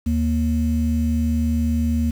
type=tone pair together; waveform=sine; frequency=78.1 / 234.3 Hz; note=D#2 / A#3; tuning=+7 / +9 cents; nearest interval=octave + perfect fifth; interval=1902 cents; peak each=-19 dBFS; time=0.06-2.11 s; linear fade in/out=10 ms; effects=tanh soft clip ceiling -12 dBFS + 7-bit